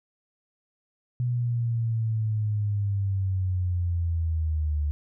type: linear sweep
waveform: sine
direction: down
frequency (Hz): 123.47 to 73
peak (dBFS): -23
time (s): 1.2-4.91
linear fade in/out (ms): 0
effects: none